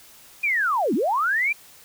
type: linear two-way sweep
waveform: sine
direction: down then up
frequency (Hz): 2478 to 195.6 to 2425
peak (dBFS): -19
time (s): 0.43-1.53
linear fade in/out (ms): 10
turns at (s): 0.94
effects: white hiss -49 dBFS RMS until 1.84 s